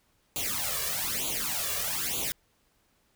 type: noise with flanger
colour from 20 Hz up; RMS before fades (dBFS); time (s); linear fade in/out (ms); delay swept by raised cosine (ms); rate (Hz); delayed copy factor
white; -31; 0.36-2.32; 0; 0.28 to 1.78; 1.1; +0.95
effects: pink hiss -69 dBFS RMS until 3.15 s